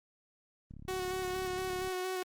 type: click train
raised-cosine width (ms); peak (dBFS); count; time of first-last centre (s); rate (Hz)
5; -36; 42; 0.71-1.875; 35.2
type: tone with vibrato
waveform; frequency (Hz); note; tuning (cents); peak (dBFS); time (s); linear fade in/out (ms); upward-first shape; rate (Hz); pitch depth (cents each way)
sawtooth; 370; F#4; 0; -30; 0.88-2.23; 5; square; 4.3; 16
effects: Opus 24 kbps